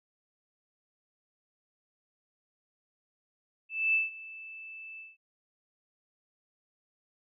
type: tone with ADSR envelope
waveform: sine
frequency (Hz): 2637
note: E7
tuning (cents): 0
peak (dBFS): -22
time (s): 3.69-5.17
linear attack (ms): 250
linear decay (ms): 160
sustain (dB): -20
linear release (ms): 180
effects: none